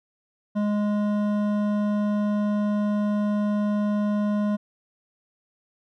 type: tone with hard clipping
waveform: sine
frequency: 207.7 Hz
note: G#3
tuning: in tune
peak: -23 dBFS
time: 0.55-4.57 s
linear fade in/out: 20 ms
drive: 11 dB
effects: none